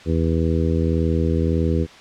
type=harmonic tone; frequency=81.7 Hz; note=E2; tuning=15 cents flat; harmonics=1 / 2 / 3 / 4 / 5 / 6; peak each=-20 / -23 / -25 / -26 / -27 / -28 dBFS; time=0.05-1.87 s; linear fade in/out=50 ms; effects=white hiss -43 dBFS RMS until 2 s + low-pass 4000 Hz 12 dB/octave